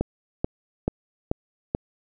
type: click train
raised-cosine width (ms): 2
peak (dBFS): -9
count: 5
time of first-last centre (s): 0.01-1.749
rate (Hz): 2.3
effects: none